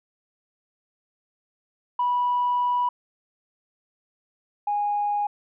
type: tone pair in turn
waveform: sine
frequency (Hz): 980 / 824.1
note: B5 / G#5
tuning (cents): -14 / -14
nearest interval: minor third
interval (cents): 300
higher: first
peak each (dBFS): -19 / -21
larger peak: first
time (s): 1.99-2.89 / 4.67-5.27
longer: first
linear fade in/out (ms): 5
effects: tanh soft clip ceiling -16 dBFS